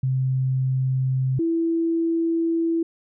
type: tone pair in turn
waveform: sine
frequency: 130.81 / 331.2 Hz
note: C3 / E4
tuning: 0 / +8 cents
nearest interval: octave + major third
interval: 1608 cents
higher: second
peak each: -19 dBFS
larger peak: neither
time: 0.03-1.39 / 1.39-2.83 s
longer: second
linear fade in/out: 5 ms
effects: none